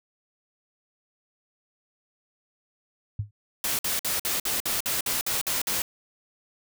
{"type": "tone with exponential decay", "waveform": "sine", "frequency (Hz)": 103.83, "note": "G#2", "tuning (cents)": 0, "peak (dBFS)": -22, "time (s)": [3.19, 3.31], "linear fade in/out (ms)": 5, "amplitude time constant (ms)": 26}
{"type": "noise bursts", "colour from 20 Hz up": "white", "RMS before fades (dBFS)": -27, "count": 11, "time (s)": [3.64, 5.82], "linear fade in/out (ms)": 2, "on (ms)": 150, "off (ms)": 53}
{"effects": []}